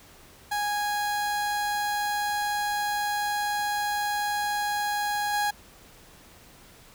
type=tone with level steps; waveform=30% pulse; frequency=827 Hz; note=G#5; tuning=8 cents flat; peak=-23 / -21 dBFS; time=0.51-5.51 s; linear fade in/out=10 ms; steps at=5.33 s; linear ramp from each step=5 ms; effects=pink hiss -52 dBFS RMS until 6.94 s